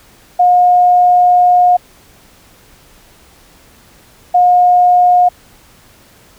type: tone bursts at uneven times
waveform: sine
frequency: 717 Hz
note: F5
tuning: 45 cents sharp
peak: -5 dBFS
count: 2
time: 0.39-1.77 / 4.34-5.29 s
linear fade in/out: 10 ms
effects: pink hiss -45 dBFS RMS until 6.38 s